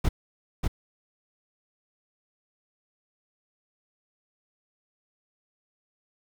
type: noise with echo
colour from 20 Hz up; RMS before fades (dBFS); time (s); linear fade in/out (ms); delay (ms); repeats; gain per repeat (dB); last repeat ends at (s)
brown; -21; 0.04-0.09; 10; 590; 1; -3; 0.68
effects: none